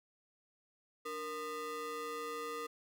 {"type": "ring-modulated tone", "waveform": "square", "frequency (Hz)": 380.5, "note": "F#4", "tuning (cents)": 48, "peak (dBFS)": -37, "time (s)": [1.05, 2.67], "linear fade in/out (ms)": 10, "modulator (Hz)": 847, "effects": []}